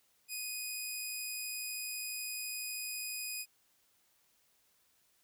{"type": "tone", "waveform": "10% pulse", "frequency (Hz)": 2489, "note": "D#7", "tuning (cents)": 0, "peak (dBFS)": -29, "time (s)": [0.28, 3.46], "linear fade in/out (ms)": 50, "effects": ["white hiss -72 dBFS RMS until 5.23 s"]}